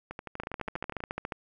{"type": "two click trains", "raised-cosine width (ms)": 0.5, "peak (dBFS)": [-23, -18], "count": [12, 14], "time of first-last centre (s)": [[0.11, 1.004], [0.4, 1.322]], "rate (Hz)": [12.3, 14.1], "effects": []}